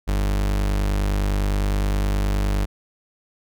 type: tone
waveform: 40% pulse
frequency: 49.73 Hz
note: G1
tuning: 26 cents sharp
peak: -18 dBFS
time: 0.07-2.66 s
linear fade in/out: 20 ms
effects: none